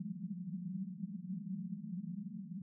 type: band-pass noise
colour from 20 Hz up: pink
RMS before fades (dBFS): -43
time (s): 0-2.62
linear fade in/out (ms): 5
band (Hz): 170 to 210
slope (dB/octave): 96
effects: none